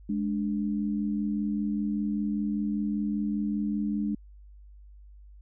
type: tone pair together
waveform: sine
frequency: 208.4 / 293.5 Hz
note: G#3 / D4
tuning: +6 / -1 cents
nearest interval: tritone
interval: 593 cents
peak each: -27 / -32 dBFS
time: 0.09-4.15 s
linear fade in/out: 5 ms
effects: added 50 Hz sine -47 dBFS peak until 5.41 s